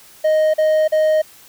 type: tone bursts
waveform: triangle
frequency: 622.3 Hz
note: D#5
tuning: in tune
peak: -10 dBFS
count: 3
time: 0.24-1.22 s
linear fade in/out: 10 ms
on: 300 ms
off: 40 ms
effects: white hiss -45 dBFS RMS until 1.48 s